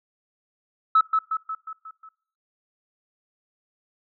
sine tone with echo, 1300 Hz, E6, 24 cents flat, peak -12 dBFS, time 0.95-1.01 s, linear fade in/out 5 ms, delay 180 ms, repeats 6, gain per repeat -5 dB, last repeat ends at 2.09 s, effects noise-tail reverb RT60 0.7 s tail -24 dB re dry + tanh soft clip ceiling -9 dBFS

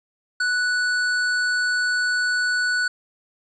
square tone, 1480 Hz, F#6, in tune, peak -20 dBFS, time 0.4-2.88 s, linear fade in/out 5 ms, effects resampled to 16000 Hz + 10-bit

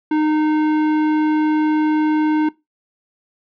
sine tone with tanh clipping, 307.3 Hz, D#4, 21 cents flat, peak -16 dBFS, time 0.11-2.49 s, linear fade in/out 5 ms, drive 14 dB, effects noise-tail reverb RT60 0.2 s tail -20 dB re dry

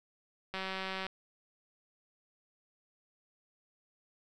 click train, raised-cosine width 0.3 ms, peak -22 dBFS, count 101, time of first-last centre 0.54-1.066 s, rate 190 Hz, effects none

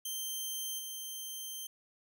10% pulse tone with level steps, 3136 Hz, G7, in tune, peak -28 / -32 dBFS, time 0.05-1.67 s, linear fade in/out 5 ms, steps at 0.78 s, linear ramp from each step 20 ms, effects none

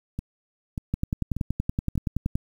two click trains, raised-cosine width 5 ms, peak -17 / -12 dBFS, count 4 / 16, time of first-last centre 0.19-1.955 / 0.94-2.355 s, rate 1.7 / 10.6 Hz, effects 8-bit

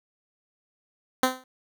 10% pulse tone with exponential decay, 257.5 Hz, C4, 28 cents flat, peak -8 dBFS, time 1.23-1.44 s, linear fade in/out 2 ms, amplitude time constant 45 ms, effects none

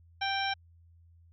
harmonic tone, 784 Hz, G5, in tune, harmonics 1 / 2 / 3 / 4 / 5 / 7, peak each -32 / -35 / -37 / -38 / -39 / -40 dBFS, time 0.21-0.54 s, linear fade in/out 10 ms, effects added 84 Hz sine -56 dBFS peak until 1.32 s

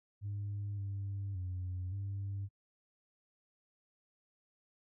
sine tone with pitch steps, 101.7 / 99.1 / 91.4 / 99 Hz, G#2 / G2 / F#2 / G2, -36 / +19 / -21 / +18 cents, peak -35 dBFS, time 0.21-2.49 s, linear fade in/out 50 ms, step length 570 ms, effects noise-tail reverb RT60 0.1 s tail -26 dB re dry + tanh soft clip ceiling -34 dBFS

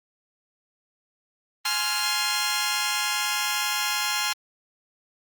10% pulse chord, F minor, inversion first, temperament just, 838.1 / 1047.7 / 1396.9 Hz, Ab5 / C6 / F6, +16 / +2 / 0 cents, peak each -20 dBFS, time 1.65-4.33 s, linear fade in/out 5 ms, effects Opus 24 kbps

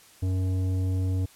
sine tone with tanh clipping, 93.2 Hz, F#2, 13 cents sharp, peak -25 dBFS, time 0.22-1.26 s, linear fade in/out 10 ms, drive 11 dB, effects white hiss -54 dBFS RMS until 1.35 s + low-pass 12000 Hz 12 dB/octave

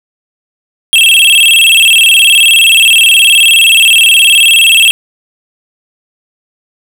square tone with vibrato, 2947 Hz, F#7, 8 cents flat, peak -3 dBFS, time 0.93-4.91 s, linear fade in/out 0 ms, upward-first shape square, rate 19 Hz, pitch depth 170 cents each way, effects none

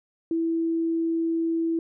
sine tone, 329.6 Hz, E4, in tune, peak -22 dBFS, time 0.31-1.79 s, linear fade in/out 2 ms, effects none

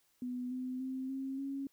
sine tone with pitch steps, 248.6 / 254.9 / 261.3 / 267.8 / 274.6 Hz, B3 / C4 / C4 / C4 / C#4, +12 / -45 / -2 / +40 / -16 cents, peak -36 dBFS, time 0.22-1.67 s, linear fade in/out 2 ms, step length 290 ms, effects white hiss -73 dBFS RMS until 1.72 s

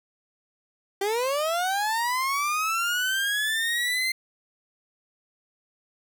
30% pulse linear sweep, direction up, 385 to 2093 Hz, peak -21 dBFS, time 1.01-4.12 s, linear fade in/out 5 ms, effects none

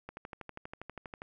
click train, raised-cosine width 0.5 ms, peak -27 dBFS, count 15, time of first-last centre 0.09-1.219 s, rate 12.4 Hz, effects none

